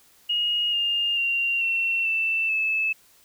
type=tone with pitch steps; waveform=sine; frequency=2873 / 2819 / 2766 / 2713 / 2662 / 2612 Hz; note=F7 / F7 / F7 / E7 / E7 / E7; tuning=+48 / +16 / -17 / +49 / +16 / -17 cents; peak=-21 dBFS; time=0.29-2.93 s; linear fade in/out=10 ms; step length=440 ms; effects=white hiss -57 dBFS RMS until 3.24 s